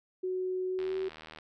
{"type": "tone with pitch glide", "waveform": "sine", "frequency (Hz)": [370, 379.3], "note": ["F#4", "F#4"], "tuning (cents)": [0, 43], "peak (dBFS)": -30, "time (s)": [0.23, 1.09], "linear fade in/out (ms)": 10, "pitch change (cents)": 43, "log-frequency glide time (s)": [0.68, 0.97]}
{"type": "click train", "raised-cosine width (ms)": 0.3, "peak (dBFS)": -30, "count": 48, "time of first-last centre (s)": [0.79, 1.386], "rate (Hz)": 78.8}
{"effects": []}